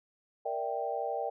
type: chord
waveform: sine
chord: E half-diminished seventh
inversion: second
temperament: equal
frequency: 466.2 / 587.3 / 659.3 / 784 Hz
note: Bb4 / D5 / E5 / G5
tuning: 0 / 0 / 0 / 0 cents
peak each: -37 / -37 / -38 / -35 dBFS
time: 0.45-1.3 s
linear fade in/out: 10 ms
effects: none